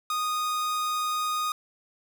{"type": "tone", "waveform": "45% pulse", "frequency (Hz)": 1238, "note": "D#6", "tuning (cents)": -9, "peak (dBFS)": -26, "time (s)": [0.1, 1.52], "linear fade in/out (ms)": 2, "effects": []}